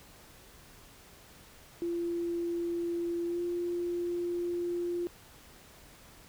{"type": "tone with pitch glide", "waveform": "sine", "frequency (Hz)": [342.6, 348.6], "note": ["F4", "F4"], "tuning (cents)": [-33, -3], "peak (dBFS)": -30, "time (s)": [1.82, 5.07], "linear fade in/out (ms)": 0, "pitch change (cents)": 30, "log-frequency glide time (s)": [3.26, 3.4], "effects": ["pink hiss -55 dBFS RMS until 6.28 s"]}